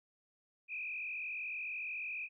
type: tone with frequency modulation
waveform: sine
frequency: 2483 Hz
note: D#7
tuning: 4 cents flat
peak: -38 dBFS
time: 0.68-2.29 s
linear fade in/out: 50 ms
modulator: 46.2 Hz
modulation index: 2.2
effects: none